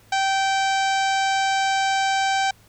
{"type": "harmonic tone", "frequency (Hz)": 777, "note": "G5", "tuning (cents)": -16, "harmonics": [1, 2, 3, 4, 5, 6, 7, 8, 9, 10], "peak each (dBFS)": [-20, -26, -30, -32, -34, -36, -37, -38, -39, -40], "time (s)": [0.12, 2.51], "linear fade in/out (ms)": 5, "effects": ["added 107 Hz sine -55 dBFS peak until 2.68 s", "pink hiss -55 dBFS RMS until 2.68 s"]}